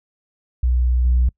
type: tone with level steps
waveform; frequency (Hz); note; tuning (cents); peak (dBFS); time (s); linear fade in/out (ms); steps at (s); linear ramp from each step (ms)
sine; 61.7; B1; -1; -13 / -11; 0.63-1.29; 5; 1.05; 2
effects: noise-tail reverb RT60 0.1 s tail -26 dB re dry + tanh soft clip ceiling -10 dBFS